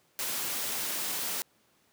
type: noise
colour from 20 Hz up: white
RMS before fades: -33 dBFS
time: 0.19-1.42 s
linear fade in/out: 0 ms
effects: pink hiss -67 dBFS RMS until 1.92 s + high-pass 150 Hz 12 dB/octave